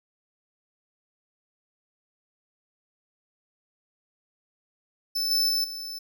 45% pulse tone with level steps, 5274 Hz, E8, in tune, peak -25 / -21 / -23 / -34 dBFS, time 5.15-5.99 s, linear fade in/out 10 ms, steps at 5.31 / 5.49 / 5.64 s, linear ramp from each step 2 ms, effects none

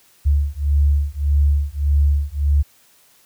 sine beating tone pair, 71.2 / 72.9 Hz, C#2 / D2, +47 / -12 cents, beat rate 1.7 Hz, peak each -17 dBFS, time 0.25-2.63 s, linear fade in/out 20 ms, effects white hiss -54 dBFS RMS until 3.25 s

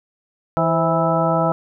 harmonic tone with a mistuned harmonic, 164 Hz, E3, 9 cents flat, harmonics 1 / 2 / 3 / 4 / 5 / 6 / 8, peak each -21 / -26 / -24 / -20 / -24 / -26 / -23 dBFS, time 0.57-1.52 s, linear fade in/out 0 ms, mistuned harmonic 3, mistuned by +83 cents, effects none

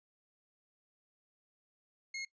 sawtooth tone, 2156 Hz, C#7, 49 cents flat, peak -35 dBFS, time 2.14-2.25 s, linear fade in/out 5 ms, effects noise-tail reverb RT60 0.1 s tail -18 dB re dry + resampled to 16000 Hz

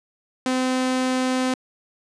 sawtooth tone, 256.9 Hz, C4, 32 cents flat, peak -16 dBFS, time 0.46-1.54 s, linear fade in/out 2 ms, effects resampled to 22050 Hz + 9-bit

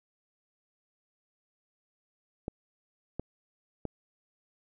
clicks, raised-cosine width 2 ms, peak -20 dBFS, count 3, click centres 2.481 / 3.196 / 3.853 s, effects none

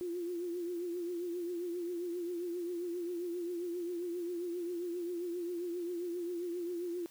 sine tone with vibrato, 348.8 Hz, F4, 2 cents flat, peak -35 dBFS, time 0.01-7.06 s, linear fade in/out 0 ms, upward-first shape triangle, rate 7.5 Hz, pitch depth 70 cents each way, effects white hiss -60 dBFS RMS until 7.1 s

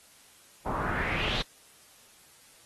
pink noise with low-pass filter sweep, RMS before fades -31 dBFS, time 0.66-1.42 s, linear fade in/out 5 ms, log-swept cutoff 920 to 3900 Hz, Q 3.9, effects white hiss -57 dBFS RMS until 2.65 s + AAC 32 kbps

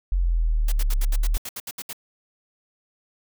sine exponential two-way sweep, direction down then up, 45.06 to 34.14 to 38.64 Hz, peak -18 dBFS, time 0.12-1.37 s, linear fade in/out 0 ms, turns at 0.95 s
white noise bursts, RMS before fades -33 dBFS, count 12, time 0.68-1.931 s, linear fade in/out 5 ms, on 41 ms, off 69 ms
effects none

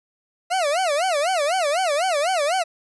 40% pulse tone with vibrato, 659.3 Hz, E5, in tune, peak -18 dBFS, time 0.5-2.64 s, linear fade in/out 20 ms, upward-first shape sine, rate 4 Hz, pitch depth 260 cents each way, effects resampled to 24000 Hz

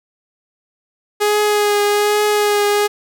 sawtooth tone with vibrato, 415.3 Hz, G#4, in tune, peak -9 dBFS, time 1.2-2.88 s, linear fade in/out 20 ms, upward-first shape triangle, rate 1.2 Hz, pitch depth 21 cents each way, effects none

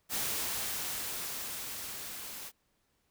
white noise with level ramp, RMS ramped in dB -33 to -44 dBFS, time 0.09-2.52 s, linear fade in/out 50 ms, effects pink hiss -75 dBFS RMS until 3.1 s

